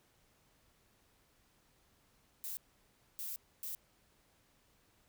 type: noise bursts at uneven times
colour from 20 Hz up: violet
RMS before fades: -42 dBFS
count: 3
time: 2.44-2.57 / 3.19-3.36 / 3.63-3.75 s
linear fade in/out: 0 ms
effects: pink hiss -71 dBFS RMS until 5.08 s

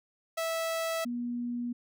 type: tone pair in turn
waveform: sawtooth / sine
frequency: 655 / 241 Hz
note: E5 / B3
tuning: -11 / -42 cents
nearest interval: octave + perfect fourth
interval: 1731 cents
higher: first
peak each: -26 / -31 dBFS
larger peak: first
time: 0.37-1.05 / 1.05-1.73 s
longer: neither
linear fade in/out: 10 ms
effects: none

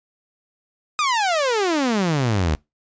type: exponential sweep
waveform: sawtooth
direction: down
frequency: 1260 to 72 Hz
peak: -14 dBFS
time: 0.99-2.55 s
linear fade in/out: 0 ms
effects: noise-tail reverb RT60 0.2 s tail -24 dB re dry + resampled to 16000 Hz

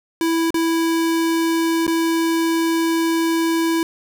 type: tone with dropouts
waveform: square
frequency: 329.6 Hz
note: E4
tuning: in tune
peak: -17 dBFS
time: 0.21-3.83 s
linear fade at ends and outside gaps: 1 ms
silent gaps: 0.505-0.543 / 1.867-1.878 s
effects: none

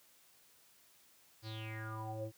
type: tone with low-pass filter sweep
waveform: square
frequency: 110 Hz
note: A2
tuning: in tune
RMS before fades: -43 dBFS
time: 1.42-2.32 s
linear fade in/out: 50 ms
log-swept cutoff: 4900 to 420 Hz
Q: 8.4
effects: white hiss -66 dBFS RMS until 2.37 s + high-pass 60 Hz 12 dB/octave

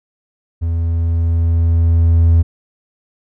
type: tone with level ramp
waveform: triangle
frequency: 83.4 Hz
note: E2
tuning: 21 cents sharp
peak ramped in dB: -13 to -4 dBFS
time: 0.61-2.43 s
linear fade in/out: 20 ms
effects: tanh soft clip ceiling 0 dBFS

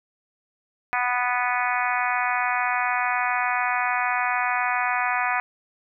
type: harmonic tone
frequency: 246.9 Hz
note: B3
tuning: in tune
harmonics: 3 / 4 / 5 / 6 / 7 / 8 / 9 / 10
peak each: -27 / -28 / -29 / -30 / -30 / -31 / -32 / -32 dBFS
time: 0.93-5.4 s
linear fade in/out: 0 ms
effects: none

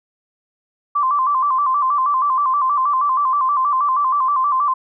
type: tone with vibrato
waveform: sine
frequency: 1100 Hz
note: C#6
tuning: 14 cents flat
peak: -14 dBFS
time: 0.95-4.74 s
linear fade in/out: 10 ms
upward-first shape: square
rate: 6.3 Hz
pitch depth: 94 cents each way
effects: none

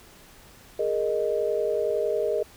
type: chord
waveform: sine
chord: Ab suspended second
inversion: none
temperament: equal with one note detuned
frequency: 415.3 / 466.2 / 618.7 Hz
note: Ab4 / Bb4 / Eb5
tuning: 0 / 0 / -10 cents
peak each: -27 dBFS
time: 0.79-2.43 s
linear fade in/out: 5 ms
effects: pink hiss -51 dBFS RMS until 2.56 s

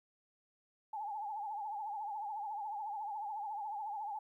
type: tone with vibrato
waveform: sine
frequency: 840 Hz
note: G#5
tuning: 19 cents sharp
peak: -38 dBFS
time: 0.93-4.19 s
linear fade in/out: 5 ms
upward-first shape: triangle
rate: 14 Hz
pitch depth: 110 cents each way
effects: 13-bit

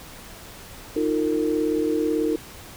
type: chord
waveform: sine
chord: Eb suspended second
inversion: none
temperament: equal with one note detuned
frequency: 311.1 / 349.2 / 455.8 Hz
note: Eb4 / F4 / Bb4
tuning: 0 / 0 / -39 cents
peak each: -23 / -27 / -24 dBFS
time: 0.96-2.36 s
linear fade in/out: 5 ms
effects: pink hiss -42 dBFS RMS until 2.76 s

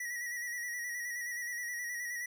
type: tone with vibrato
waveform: square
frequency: 1926 Hz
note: B6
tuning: 44 cents flat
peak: -37 dBFS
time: 0-2.26 s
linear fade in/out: 5 ms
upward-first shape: square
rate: 9.5 Hz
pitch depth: 34 cents each way
effects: none

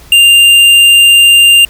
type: tone with tanh clipping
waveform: sine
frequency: 2794 Hz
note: F7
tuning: in tune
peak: -3 dBFS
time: 0.12-1.65 s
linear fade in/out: 2 ms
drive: 12 dB
effects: added 60 Hz sine -36 dBFS peak until 1.69 s + pink hiss -38 dBFS RMS until 1.69 s

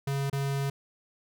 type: tone with dropouts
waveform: square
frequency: 138.59 Hz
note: C#3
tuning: in tune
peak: -28 dBFS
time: 0.07-0.7 s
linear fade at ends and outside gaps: 5 ms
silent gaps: 0.299-0.328 s
effects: none

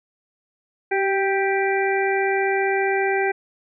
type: harmonic tone with a mistuned harmonic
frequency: 392.8 Hz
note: G4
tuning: 4 cents sharp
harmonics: 1 / 2 / 4 / 5 / 6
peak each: -21 / -24 / -27 / -28 / -29 dBFS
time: 0.91-3.32 s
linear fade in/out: 10 ms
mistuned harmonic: 1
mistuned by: -24 cents
effects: none

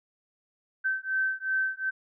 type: beating tone pair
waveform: sine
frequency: 1543 / 1545.7 Hz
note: G6 / G6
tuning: -28 / -25 cents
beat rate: 2.7 Hz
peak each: -29 / -29 dBFS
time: 0.84-1.91 s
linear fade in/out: 20 ms
effects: none

